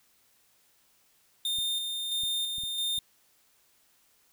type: tone with tremolo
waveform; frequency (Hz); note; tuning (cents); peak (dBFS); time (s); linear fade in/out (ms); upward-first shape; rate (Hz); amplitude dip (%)
45% pulse; 3632; A#7; -46; -28; 1.45-2.99; 2; square; 1.5; 35
type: clicks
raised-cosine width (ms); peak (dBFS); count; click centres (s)
5; -37; 5; 1.586 / 2.235 / 2.583 / 2.636 / 2.982
effects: white hiss -66 dBFS RMS until 4.32 s